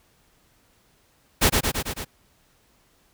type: noise with echo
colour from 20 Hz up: pink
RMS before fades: -17 dBFS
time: 1.41-1.5 s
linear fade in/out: 20 ms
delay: 110 ms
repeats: 5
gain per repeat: -3 dB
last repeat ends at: 2.05 s
effects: pink hiss -62 dBFS RMS until 3.13 s